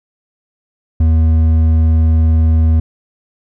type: tone with hard clipping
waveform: triangle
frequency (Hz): 80.2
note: E2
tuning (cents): -47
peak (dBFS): -9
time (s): 1-2.8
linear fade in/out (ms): 5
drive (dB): 9
effects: none